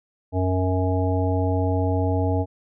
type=harmonic tone; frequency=92.5 Hz; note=F#2; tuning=in tune; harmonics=1 / 3 / 5 / 7 / 9; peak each=-21 / -26 / -28 / -29 / -31 dBFS; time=0.32-2.46 s; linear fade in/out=50 ms; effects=none